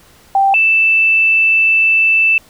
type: tone pair in turn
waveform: sine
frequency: 784 / 2647 Hz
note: G5 / E7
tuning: 0 / +7 cents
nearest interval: octave + major sixth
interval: 2107 cents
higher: second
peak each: -8 dBFS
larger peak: neither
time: 0.35-0.54 / 0.54-2.38 s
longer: second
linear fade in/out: 2 ms
effects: pink hiss -46 dBFS RMS until 2.49 s